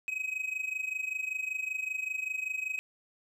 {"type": "tone with amplitude modulation", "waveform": "triangle", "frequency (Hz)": 2533, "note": "D#7", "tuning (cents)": 30, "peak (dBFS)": -27, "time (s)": [0.08, 2.79], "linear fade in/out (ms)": 0, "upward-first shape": "sine", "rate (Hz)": 25.2, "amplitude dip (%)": 80, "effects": []}